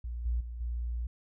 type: tone with level steps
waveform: sine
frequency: 59.1 Hz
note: A#1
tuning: 24 cents sharp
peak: -34 / -27 / -37 / -31 dBFS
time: 0.04-1.07 s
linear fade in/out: 5 ms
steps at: 0.25 / 0.4 / 0.6 s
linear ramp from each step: 10 ms
effects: none